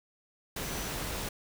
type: tone in noise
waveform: sine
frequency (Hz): 5940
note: F#8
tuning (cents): +6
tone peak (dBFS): -47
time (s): 0.64-0.88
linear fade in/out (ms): 5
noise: pink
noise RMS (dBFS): -36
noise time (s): 0.56-1.29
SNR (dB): -14
effects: none